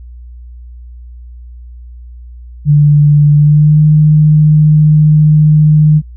sine tone with pitch glide, 147.2 to 152.48 Hz, D3 to D#3, +4 to -35 cents, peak -3 dBFS, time 2.65-6.02 s, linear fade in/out 50 ms, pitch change +61 cents, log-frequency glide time 3.35-3.82 s, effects added 60 Hz sine -28 dBFS peak until 6.16 s

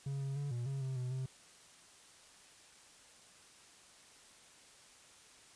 triangle tone with pitch steps, 138.2 / 136.8 / 142.6 / 120.4 / 136.6 / 132 / 125.7 / 130.7 Hz, C#3 / C#3 / C#3 / B2 / C#3 / C3 / B2 / C3, -5 / -23 / +49 / -44 / -25 / +16 / +31 / -1 cents, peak -34 dBFS, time 0.06-1.26 s, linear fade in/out 5 ms, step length 150 ms, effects white hiss -60 dBFS RMS until 5.55 s + resampled to 22050 Hz

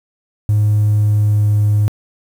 triangle tone with pitch glide, 105.2 to 104.53 Hz, G#2 to G#2, +23 to +12 cents, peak -7 dBFS, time 0.49-1.88 s, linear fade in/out 0 ms, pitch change -11 cents, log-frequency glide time 0.89-1.55 s, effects tanh soft clip ceiling -6 dBFS + 7-bit

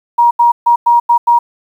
sine tone bursts at uneven times, 948 Hz, A#5, 29 cents sharp, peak -5 dBFS, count 6, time 0.18-0.31 / 0.39-0.52 / 0.66-0.76 / 0.86-1 / 1.09-1.18 / 1.27-1.39 s, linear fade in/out 10 ms, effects 7-bit

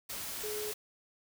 sine tone in noise, 422.8 Hz, G#4, 31 cents sharp, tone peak -37 dBFS, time 0.43-0.72 s, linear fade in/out 10 ms, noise white, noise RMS -40 dBFS, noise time 0.09-0.74 s, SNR 0 dB, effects none

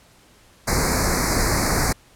pink band-stop noise, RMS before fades -20 dBFS, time 0.67-1.93 s, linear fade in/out 10 ms, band 2300 to 4200 Hz, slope 96 dB/octave, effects pink hiss -53 dBFS RMS until 2.15 s + low-pass 12000 Hz 12 dB/octave

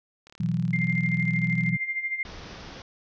click train, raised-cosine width 0.2 ms, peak -31 dBFS, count 53, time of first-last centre 0.27-1.691 s, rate 36.6 Hz
sine chord, B suspended fourth, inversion none, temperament equal, 123.47 / 164.81 / 185 Hz, B2 / E3 / F#3, 0 / 0 / 0 cents, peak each -29 / -26 / -28 dBFS, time 0.4-1.77 s, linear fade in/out 5 ms
sine tone with tremolo, 2102 Hz, C7, 7 cents sharp, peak -24 dBFS, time 0.73-2.23 s, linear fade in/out 2 ms, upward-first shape sine, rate 13 Hz, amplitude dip 70%
pink low-pass noise, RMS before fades -42 dBFS, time 2.25-2.82 s, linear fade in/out 2 ms, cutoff 6000 Hz, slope 96 dB/octave
effects none

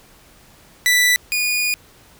sawtooth tone pair in turn, 1975.5 / 2452 Hz, B6 / D#7, 0 / -26 cents, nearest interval major third, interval 374 cents, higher second, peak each -9 / -14 dBFS, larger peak first, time 0.86-1.16 / 1.32-1.74 s, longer second, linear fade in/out 0 ms, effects pink hiss -49 dBFS RMS until 2.19 s

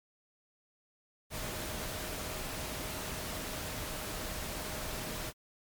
sine tone in noise, 622.3 Hz, D#5, in tune, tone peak -49 dBFS, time 1.3-5.33 s, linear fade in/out 50 ms, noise pink, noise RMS -39 dBFS, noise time 1.3-5.33 s, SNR -13 dB, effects MP3 96 kbps

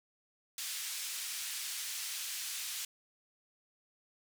white band-pass noise, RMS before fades -40 dBFS, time 0.58-2.85 s, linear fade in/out 2 ms, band 2100 to 10000 Hz, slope 12 dB/octave, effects none

